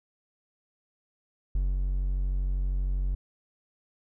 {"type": "tone with ADSR envelope", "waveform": "triangle", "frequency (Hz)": 46.36, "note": "F#1", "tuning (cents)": 4, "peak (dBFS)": -21, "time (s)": [1.55, 3.15], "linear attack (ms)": 3, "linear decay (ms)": 210, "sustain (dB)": -2, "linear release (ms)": 4, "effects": []}